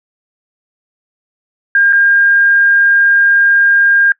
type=tone with dropouts; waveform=sine; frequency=1609 Hz; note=G6; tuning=45 cents sharp; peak=-6 dBFS; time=1.75-4.12 s; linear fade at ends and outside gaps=2 ms; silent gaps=1.926-1.93 s; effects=noise-tail reverb RT60 0.1 s tail -23 dB re dry